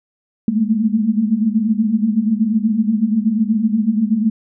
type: tone cluster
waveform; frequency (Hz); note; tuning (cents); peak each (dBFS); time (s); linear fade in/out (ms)
sine; 207.2 / 220.1 / 228.3; G#3 / A3 / A#3; -4 / +1 / -36; -18; 0.48-4.3; 2
effects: none